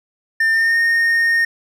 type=tone with pitch glide; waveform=triangle; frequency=1800 to 1842.1 Hz; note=A6 to A#6; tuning=+39 to -21 cents; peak=-11 dBFS; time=0.4-1.45 s; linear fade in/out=5 ms; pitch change=+40 cents; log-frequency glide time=0.52-0.78 s; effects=none